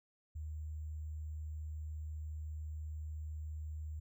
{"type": "tone with sample-and-hold", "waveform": "sine", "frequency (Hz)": 77.1, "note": "D#2", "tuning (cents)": -15, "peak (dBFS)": -40, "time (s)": [0.35, 4], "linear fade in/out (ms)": 10, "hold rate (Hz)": 7350, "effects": []}